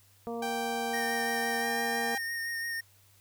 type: harmonic tone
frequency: 233.2 Hz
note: A#3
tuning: 1 cent sharp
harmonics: 1 / 2 / 3 / 4 / 5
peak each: -38 / -36 / -40 / -47 / -48 dBFS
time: 0.27-2.15 s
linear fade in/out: 0 ms
type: tone with pitch glide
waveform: sawtooth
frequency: 784 to 795.9 Hz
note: G5 to G5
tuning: 0 to +26 cents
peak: -29 dBFS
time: 0.42-2.18 s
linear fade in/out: 5 ms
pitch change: +26 cents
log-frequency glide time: 1.61-1.66 s
type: tone with vibrato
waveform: square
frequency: 1845 Hz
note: A#6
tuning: 18 cents flat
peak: -33 dBFS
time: 0.93-2.81 s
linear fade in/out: 10 ms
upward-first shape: sine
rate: 5.9 Hz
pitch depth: 19 cents each way
effects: added 98 Hz sine -63 dBFS peak until 3.2 s + white hiss -63 dBFS RMS until 3.2 s